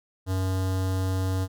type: tone with notch filter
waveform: square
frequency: 94.1 Hz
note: F#2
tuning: 30 cents sharp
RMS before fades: -26 dBFS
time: 0.26-1.48 s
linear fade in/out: 50 ms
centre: 2300 Hz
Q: 1.3
effects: none